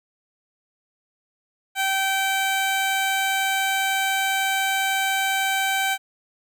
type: tone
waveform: 15% pulse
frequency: 774 Hz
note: G5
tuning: 22 cents flat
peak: -14 dBFS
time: 1.75-5.98 s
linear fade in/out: 50 ms
effects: none